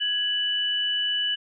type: tone pair together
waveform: sine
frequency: 1665.7 / 2968 Hz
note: G#6 / F#7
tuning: +5 / +5 cents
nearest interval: minor seventh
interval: 1000 cents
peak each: -31 / -23 dBFS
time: 0-1.36 s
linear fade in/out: 20 ms
effects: none